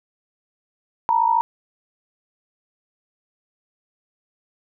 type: tone pair together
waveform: sine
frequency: 907 / 960.9 Hz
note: A#5 / B5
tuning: -48 / -48 cents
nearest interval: minor second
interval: 100 cents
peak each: -18 dBFS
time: 1.09-1.41 s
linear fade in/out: 0 ms
effects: none